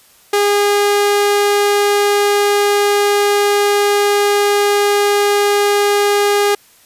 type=tone; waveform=sawtooth; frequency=408.5 Hz; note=G#4; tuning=29 cents flat; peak=-7 dBFS; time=0.33-6.55 s; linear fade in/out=5 ms; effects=white hiss -48 dBFS RMS until 6.85 s + resampled to 32000 Hz